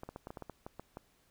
clicks, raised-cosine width 1 ms, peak -29 dBFS, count 11, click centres 0.034 / 0.09 / 0.161 / 0.271 / 0.305 / 0.372 / 0.423 / 0.497 / 0.665 / 0.796 / 0.971 s, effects pink hiss -70 dBFS RMS until 1.3 s

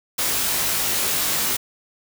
white noise with comb filter, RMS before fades -22 dBFS, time 0.18-1.57 s, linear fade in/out 10 ms, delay 19 ms, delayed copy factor +1, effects none

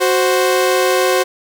sawtooth tone pair together, 370 / 523.3 Hz, F#4 / C5, 0 / 0 cents, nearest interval tritone, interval 600 cents, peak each -11 dBFS, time 0-1.24 s, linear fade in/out 20 ms, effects none

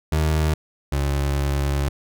30% pulse tone pair in turn, 77.78 / 69.98 Hz, D#2 / C#2, 0 / +17 cents, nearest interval major second, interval 183 cents, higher first, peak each -15 / -17 dBFS, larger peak first, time 0.12-0.54 / 0.92-1.89 s, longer second, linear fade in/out 5 ms, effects none

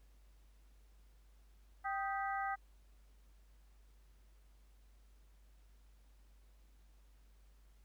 harmonic tone with a mistuned harmonic, 392 Hz, G4, in tune, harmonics 2 / 3 / 4 / 5, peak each -38 / -42 / -44 / -46 dBFS, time 1.84-2.56 s, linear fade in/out 20 ms, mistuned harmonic 3, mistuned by +100 cents, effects added 50 Hz sine -61 dBFS peak until 7.84 s + pink hiss -75 dBFS RMS until 7.84 s

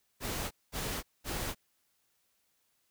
pink noise bursts, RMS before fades -36 dBFS, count 3, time 0.2-1.55 s, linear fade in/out 50 ms, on 310 ms, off 210 ms, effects white hiss -75 dBFS RMS until 2.9 s

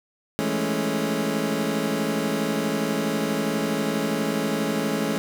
25% pulse chord, A major seventh, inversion second, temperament equal, 164.81 / 207.7 / 220 / 277.2 Hz, E3 / G#3 / A3 / C#4, 0 / 0 / 0 / 0 cents, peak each -27 / -25 / -24 / -24 dBFS, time 0.39-5.18 s, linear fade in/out 0 ms, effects none

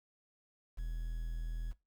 triangle tone with quantisation, 40.92 Hz, E1, 12 cents flat, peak -34 dBFS, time 0.77-1.73 s, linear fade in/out 20 ms, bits 10, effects noise-tail reverb RT60 0.2 s tail -18 dB re dry

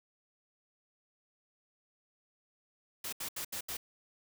white noise bursts, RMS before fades -39 dBFS, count 5, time 3.04-3.77 s, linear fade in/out 5 ms, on 86 ms, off 75 ms, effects none

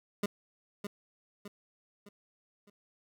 25% pulse tone with echo, 203.8 Hz, G#3, 32 cents flat, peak -25 dBFS, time 0.23-0.26 s, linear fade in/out 5 ms, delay 610 ms, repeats 4, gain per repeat -7 dB, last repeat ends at 2.7 s, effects none

